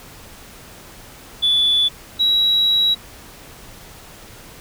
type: tone pair in turn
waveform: sine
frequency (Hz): 3457 / 3880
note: A7 / B7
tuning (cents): -31 / -31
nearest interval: major second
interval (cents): 200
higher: second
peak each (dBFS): -12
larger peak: neither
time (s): 1.42-1.89 / 2.19-2.95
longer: second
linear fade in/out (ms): 20
effects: tanh soft clip ceiling -9 dBFS + pink hiss -41 dBFS RMS until 4.6 s